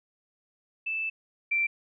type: tone pair in turn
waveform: sine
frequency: 2637 / 2349 Hz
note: E7 / D7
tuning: 0 / 0 cents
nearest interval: major second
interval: 200 cents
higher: first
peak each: -28 / -23 dBFS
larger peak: second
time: 0.86-1.1 / 1.51-1.67 s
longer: first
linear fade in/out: 10 ms
effects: none